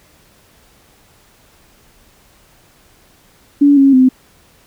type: tone with pitch steps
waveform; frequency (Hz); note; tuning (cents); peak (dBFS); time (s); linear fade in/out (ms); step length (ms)
sine; 285.6 / 274 / 257.9; D4 / C#4 / C4; -48 / -20 / -25; -5; 3.61-4.09; 10; 160
effects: pink hiss -50 dBFS RMS until 4.66 s